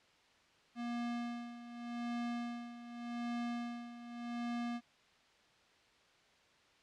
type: tone with tremolo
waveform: square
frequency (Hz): 238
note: A#3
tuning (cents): +36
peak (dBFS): -37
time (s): 0.75-4.81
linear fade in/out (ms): 50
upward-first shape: sine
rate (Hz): 0.85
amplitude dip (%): 75
effects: white hiss -67 dBFS RMS until 6.82 s + low-pass 4000 Hz 12 dB/octave